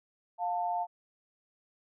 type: tone pair together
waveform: sine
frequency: 706 / 889.5 Hz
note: F5 / A5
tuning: +19 / +19 cents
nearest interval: major third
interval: 400 cents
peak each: -31 / -33 dBFS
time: 0.38-0.87 s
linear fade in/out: 50 ms
effects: none